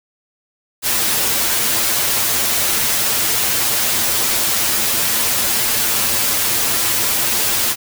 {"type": "noise with comb filter", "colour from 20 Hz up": "white", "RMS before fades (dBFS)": -17, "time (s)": [0.82, 7.76], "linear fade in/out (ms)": 50, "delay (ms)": 8.8, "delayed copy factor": 0.75, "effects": []}